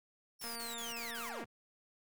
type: linear sweep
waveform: 25% pulse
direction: down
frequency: 5550 to 49.1 Hz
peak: -39 dBFS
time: 0.39-1.46 s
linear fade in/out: 50 ms
type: noise bursts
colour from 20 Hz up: white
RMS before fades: -48 dBFS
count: 5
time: 0.41-1.296 s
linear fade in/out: 5 ms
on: 150 ms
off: 34 ms
type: click train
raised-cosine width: 0.5 ms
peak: -33 dBFS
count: 234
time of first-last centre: 0.44-1.44 s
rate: 233 Hz
effects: none